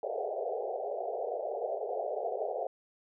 white band-pass noise, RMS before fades -35 dBFS, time 0.03-2.67 s, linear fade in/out 2 ms, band 400 to 760 Hz, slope 96 dB/octave, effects none

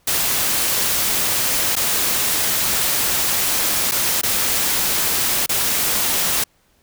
white noise with dropouts, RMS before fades -19 dBFS, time 0.07-6.44 s, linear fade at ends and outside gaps 5 ms, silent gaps 1.755-1.764 / 3.913-3.918 / 4.214-4.232 / 5.462-5.492 s, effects pink hiss -60 dBFS RMS until 6.82 s

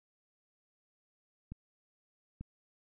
clicks, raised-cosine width 5 ms, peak -30 dBFS, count 2, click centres 1.52 / 2.41 s, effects none

